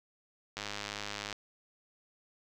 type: click train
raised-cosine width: 0.2 ms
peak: -20 dBFS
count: 79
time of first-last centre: 0.57-1.327 s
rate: 103 Hz
effects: none